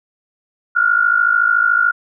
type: tone pair together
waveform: sine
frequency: 1392.3 / 1446 Hz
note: F6 / F#6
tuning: -6 / -40 cents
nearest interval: minor second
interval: 66 cents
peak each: -14 dBFS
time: 0.75-1.92 s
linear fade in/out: 20 ms
effects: none